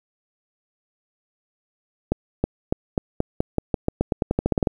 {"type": "accelerating click train", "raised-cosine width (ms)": 2, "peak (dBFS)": -6, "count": 19, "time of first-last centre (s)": [2.12, 4.672], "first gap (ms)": 320, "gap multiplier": 0.89, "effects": ["8-bit"]}